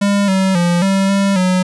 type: tone with pitch steps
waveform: square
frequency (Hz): 201.2 / 190.6 / 173.7 / 194.1 / 197.3 / 183.8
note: G3 / G3 / F3 / G3 / G3 / F#3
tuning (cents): +45 / -48 / -9 / -17 / +11 / -11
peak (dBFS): -12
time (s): 0.01-1.63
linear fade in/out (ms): 10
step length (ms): 270
effects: resampled to 24000 Hz